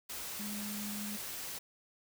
sine tone in noise, 207.5 Hz, G#3, 1 cent flat, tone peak -40 dBFS, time 0.39-1.17 s, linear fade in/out 10 ms, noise white, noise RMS -42 dBFS, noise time 0.09-1.59 s, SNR -1 dB, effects none

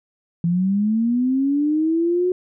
sine linear sweep, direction up, 166.8 to 367.7 Hz, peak -16 dBFS, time 0.44-2.32 s, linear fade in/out 2 ms, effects none

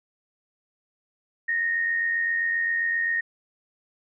sine tone with amplitude modulation, 1853 Hz, A#6, 11 cents flat, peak -20 dBFS, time 1.48-3.21 s, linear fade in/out 10 ms, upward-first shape sine, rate 87.6 Hz, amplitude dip 45%, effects none

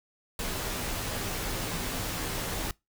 pink noise with comb filter, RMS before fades -33 dBFS, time 0.39-2.71 s, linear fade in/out 2 ms, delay 14 ms, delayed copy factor -0.5, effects noise-tail reverb RT60 0.2 s tail -23 dB re dry

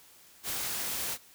white noise, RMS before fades -34 dBFS, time 0.43-1.18 s, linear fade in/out 50 ms, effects white hiss -57 dBFS RMS until 1.34 s

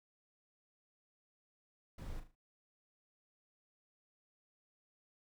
brown noise with echo, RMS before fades -45 dBFS, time 1.98-2.2 s, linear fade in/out 5 ms, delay 38 ms, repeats 4, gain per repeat -8 dB, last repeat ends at 2.352 s, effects none

